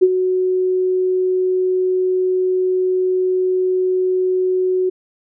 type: tone with ADSR envelope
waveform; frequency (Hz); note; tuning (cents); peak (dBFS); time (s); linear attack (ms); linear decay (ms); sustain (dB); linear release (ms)
sine; 369.8; F#4; -1; -5; 0.01-4.9; 20; 46; -9; 13
effects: none